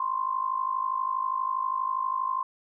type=tone with amplitude modulation; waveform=sine; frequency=1047 Hz; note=C6; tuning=1 cent sharp; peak=-22 dBFS; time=0-2.43 s; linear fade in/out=5 ms; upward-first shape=sine; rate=52.4 Hz; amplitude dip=80%; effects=none